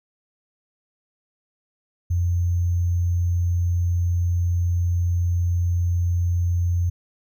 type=tone with sample-and-hold; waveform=sine; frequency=87.3 Hz; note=F2; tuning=in tune; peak=-18 dBFS; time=2.1-6.9 s; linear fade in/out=10 ms; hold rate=6300 Hz; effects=none